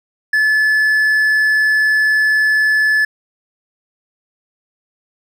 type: tone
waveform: triangle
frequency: 1728 Hz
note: A6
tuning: 32 cents flat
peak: -9 dBFS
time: 0.33-3.05 s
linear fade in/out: 5 ms
effects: none